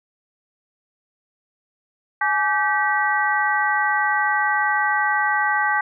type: harmonic tone with a mistuned harmonic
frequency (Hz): 387.7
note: G4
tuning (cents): -19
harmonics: 2 / 3 / 4 / 5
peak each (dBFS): -22 / -25 / -22 / -23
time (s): 2.21-5.81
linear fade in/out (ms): 5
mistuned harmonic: 2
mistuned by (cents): +140
effects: none